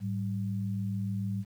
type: tone pair together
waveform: sine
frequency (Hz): 106.61 / 193.5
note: G#2 / G3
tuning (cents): +46 / -22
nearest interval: minor seventh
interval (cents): 1032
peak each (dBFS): -32 / -33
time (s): 0-1.45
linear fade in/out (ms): 50
effects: 10-bit